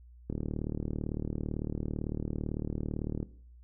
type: click train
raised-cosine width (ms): 3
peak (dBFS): -21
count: 112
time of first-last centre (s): 0.3-3.229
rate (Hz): 37.9
effects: noise-tail reverb RT60 0.6 s tail -19 dB re dry + added 60 Hz sine -51 dBFS peak until 3.63 s